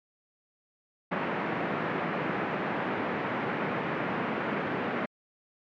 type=band-pass noise; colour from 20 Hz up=pink; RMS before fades=-31 dBFS; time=1.11-5.06 s; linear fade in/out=10 ms; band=160 to 2200 Hz; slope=24 dB/octave; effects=MP3 96 kbps